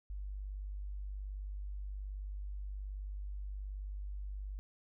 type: tone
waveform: sine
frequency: 49.38 Hz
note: G1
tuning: 13 cents sharp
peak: -39 dBFS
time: 0.1-4.59 s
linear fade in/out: 0 ms
effects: none